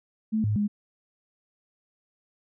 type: tone with pitch steps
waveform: sine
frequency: 218.4 / 105.6 / 206.8 Hz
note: A3 / G#2 / G#3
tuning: -13 / +29 / -7 cents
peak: -22 dBFS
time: 0.32-0.68 s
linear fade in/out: 20 ms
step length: 120 ms
effects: none